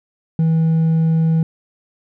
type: tone with hard clipping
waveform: sine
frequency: 162 Hz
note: E3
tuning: 30 cents flat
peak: -13 dBFS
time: 0.39-1.43 s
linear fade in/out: 2 ms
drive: 2 dB
effects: none